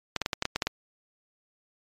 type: clicks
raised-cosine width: 0.2 ms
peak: -9 dBFS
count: 9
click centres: 0.163 / 0.217 / 0.261 / 0.332 / 0.424 / 0.454 / 0.56 / 0.622 / 0.67 s
effects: MP3 96 kbps